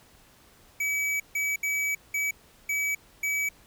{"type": "tone bursts at uneven times", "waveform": "square", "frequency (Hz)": 2284, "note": "D7", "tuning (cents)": -49, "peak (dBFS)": -26, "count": 6, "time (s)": [[0.8, 1.2], [1.35, 1.56], [1.63, 1.95], [2.14, 2.31], [2.69, 2.95], [3.23, 3.49]], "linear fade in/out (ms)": 5, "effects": ["pink hiss -57 dBFS RMS until 3.66 s"]}